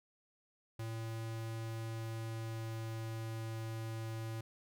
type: tone with pitch glide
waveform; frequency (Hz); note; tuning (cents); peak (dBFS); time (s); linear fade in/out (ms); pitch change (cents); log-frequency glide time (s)
square; 112.9 to 112.25; A2 to A2; +45 to +35; -40; 0.79-4.41; 5; -10; 1.84-3.44
effects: none